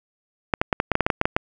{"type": "clicks", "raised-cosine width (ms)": 0.5, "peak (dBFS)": -3, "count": 12, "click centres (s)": [0.538, 0.615, 0.728, 0.801, 0.917, 0.954, 1.007, 1.065, 1.102, 1.214, 1.255, 1.365], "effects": []}